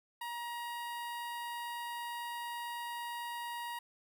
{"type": "tone with notch filter", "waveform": "sawtooth", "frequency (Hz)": 949, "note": "A#5", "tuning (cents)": 31, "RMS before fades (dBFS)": -41, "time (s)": [0.21, 3.79], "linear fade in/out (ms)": 5, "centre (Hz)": 6200, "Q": 1.3, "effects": []}